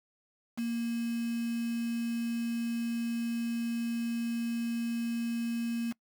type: tone with quantisation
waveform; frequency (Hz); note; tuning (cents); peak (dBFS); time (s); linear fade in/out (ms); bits
sine; 233.1; A#3; 0; -30; 0.57-5.93; 20; 7
effects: noise-tail reverb RT60 0.1 s tail -24 dB re dry